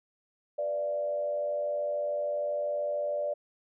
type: tone with frequency modulation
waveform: sine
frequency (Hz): 588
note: D5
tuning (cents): +2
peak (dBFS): -28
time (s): 0.58-3.34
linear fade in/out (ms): 10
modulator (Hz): 93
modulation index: 0.54
effects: none